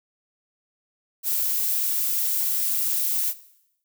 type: noise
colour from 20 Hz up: violet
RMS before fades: -24 dBFS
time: 1.23-3.34 s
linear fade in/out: 50 ms
effects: noise-tail reverb RT60 0.8 s tail -17 dB re dry